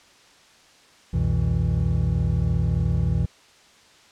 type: tone cluster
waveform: triangle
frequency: 64.2 / 87.3 / 121.4 / 162.4 Hz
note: C2 / F2 / B2 / E3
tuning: -32 / 0 / -29 / -26 cents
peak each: -23 dBFS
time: 1.13-3.26 s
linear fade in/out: 10 ms
effects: white hiss -53 dBFS RMS until 4.11 s + low-pass 6000 Hz 12 dB/octave